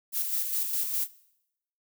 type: noise with tremolo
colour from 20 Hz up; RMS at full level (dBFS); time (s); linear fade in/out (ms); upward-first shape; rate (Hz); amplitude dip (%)
violet; -28; 0.12-1.08; 50; square; 4.9; 40
effects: noise-tail reverb RT60 0.8 s tail -20 dB re dry